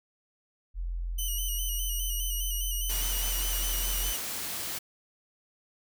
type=tone; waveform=sine; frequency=43.08 Hz; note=F1; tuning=23 cents flat; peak=-30 dBFS; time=0.74-4.14 s; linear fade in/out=50 ms
type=tone with vibrato; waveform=5% pulse; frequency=2965 Hz; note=F#7; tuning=3 cents sharp; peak=-24 dBFS; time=1.18-4.17 s; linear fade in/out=10 ms; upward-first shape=square; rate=4.9 Hz; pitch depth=39 cents each way
type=noise; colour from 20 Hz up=white; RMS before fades=-35 dBFS; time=2.89-4.79 s; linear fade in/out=10 ms
effects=none